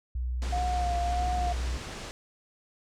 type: tone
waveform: sine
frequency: 61.74 Hz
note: B1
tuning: in tune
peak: -28 dBFS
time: 0.15-1.77 s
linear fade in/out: 5 ms
type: low-pass noise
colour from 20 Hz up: pink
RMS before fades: -40 dBFS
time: 0.42-2.11 s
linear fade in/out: 0 ms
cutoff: 7800 Hz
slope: 24 dB/octave
type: tone with vibrato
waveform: sine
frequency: 712 Hz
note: F5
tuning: 33 cents sharp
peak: -28 dBFS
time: 0.52-1.53 s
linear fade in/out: 10 ms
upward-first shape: sine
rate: 1.6 Hz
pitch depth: 29 cents each way
effects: none